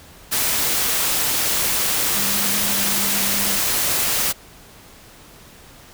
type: tone in noise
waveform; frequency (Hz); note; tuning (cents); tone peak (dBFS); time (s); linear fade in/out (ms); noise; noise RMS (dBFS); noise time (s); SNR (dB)
sine; 199.9; G3; +34; -30; 2.14-3.57; 20; white; -20; 0.31-4.33; -13
effects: pink hiss -45 dBFS RMS until 5.93 s